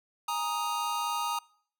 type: chord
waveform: square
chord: Ab suspended second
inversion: none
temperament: just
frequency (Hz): 830.6 / 934.4 / 1245.9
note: Ab5 / Bb5 / Eb6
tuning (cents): 0 / +4 / +2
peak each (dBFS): -38 / -33 / -34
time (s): 0.28-1.39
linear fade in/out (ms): 5
effects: noise-tail reverb RT60 0.6 s tail -25 dB re dry